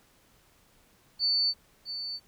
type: tone with echo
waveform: sine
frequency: 4500 Hz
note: C#8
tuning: 25 cents sharp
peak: -23 dBFS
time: 1.19-1.54 s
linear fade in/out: 50 ms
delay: 660 ms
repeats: 1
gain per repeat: -10 dB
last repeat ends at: 2.2 s
effects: pink hiss -63 dBFS RMS until 2.27 s